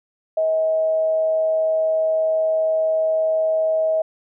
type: tone with amplitude modulation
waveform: sine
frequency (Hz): 637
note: D#5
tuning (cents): +41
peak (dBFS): -15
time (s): 0.37-4.02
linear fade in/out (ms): 5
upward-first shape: sine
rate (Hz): 175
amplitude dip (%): 25
effects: none